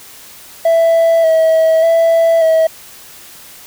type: tone with vibrato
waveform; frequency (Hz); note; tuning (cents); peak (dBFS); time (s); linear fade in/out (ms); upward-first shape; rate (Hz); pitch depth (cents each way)
triangle; 653; E5; -17; -5; 0.65-2.67; 5; square; 0.85; 23
effects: tanh soft clip ceiling -1 dBFS + white hiss -37 dBFS RMS until 3.66 s